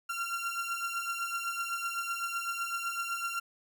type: beating tone pair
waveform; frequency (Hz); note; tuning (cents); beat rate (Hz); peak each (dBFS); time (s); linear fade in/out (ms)
30% pulse; 1374 / 1381.9; F6 / F6; -29 / -19; 7.9; -32 / -35; 0.09-3.4; 10
effects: none